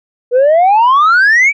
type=exponential sweep; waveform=sine; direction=up; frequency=476 to 2349 Hz; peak=-3 dBFS; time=0.31-1.53 s; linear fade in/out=50 ms; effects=tanh soft clip ceiling -4 dBFS